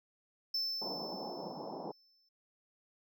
triangle tone with exponential decay, 5290 Hz, E8, 5 cents sharp, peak -30 dBFS, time 0.54-2.29 s, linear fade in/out 5 ms, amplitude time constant 380 ms
white band-pass noise, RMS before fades -43 dBFS, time 0.81-1.92 s, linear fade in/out 10 ms, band 160 to 910 Hz, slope 48 dB/octave
effects none

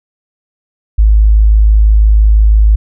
sine tone, 53 Hz, G#1, 36 cents sharp, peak -3 dBFS, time 0.98-2.76 s, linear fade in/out 10 ms, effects none

